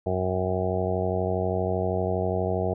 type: harmonic tone with a mistuned harmonic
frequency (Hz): 92.5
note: F#2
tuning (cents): 0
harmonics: 1 / 2 / 3 / 4 / 5 / 6 / 7 / 8 / 9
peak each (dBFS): -29 / -32 / -40 / -31 / -30 / -37 / -30 / -35 / -38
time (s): 0.06-2.74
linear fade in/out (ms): 5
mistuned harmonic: 9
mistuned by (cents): -44
effects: none